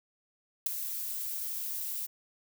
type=noise with ADSR envelope; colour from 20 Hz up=violet; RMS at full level=-23 dBFS; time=0.66-2.07 s; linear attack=6 ms; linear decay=7 ms; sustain=-13 dB; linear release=18 ms; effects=none